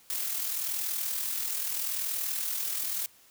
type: noise with amplitude modulation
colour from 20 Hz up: blue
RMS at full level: -30 dBFS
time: 0.1-3.06 s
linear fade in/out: 0 ms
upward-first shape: sine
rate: 40.8 Hz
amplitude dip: 45%
effects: white hiss -59 dBFS RMS until 3.3 s